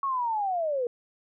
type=linear sweep; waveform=sine; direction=down; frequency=1119 to 466.2 Hz; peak=-25 dBFS; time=0.03-0.87 s; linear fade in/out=2 ms; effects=none